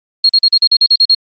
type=tone bursts; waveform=sine; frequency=4270 Hz; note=C8; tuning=34 cents sharp; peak=-5 dBFS; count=10; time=0.24-1.148 s; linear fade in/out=5 ms; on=53 ms; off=42 ms; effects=Opus 24 kbps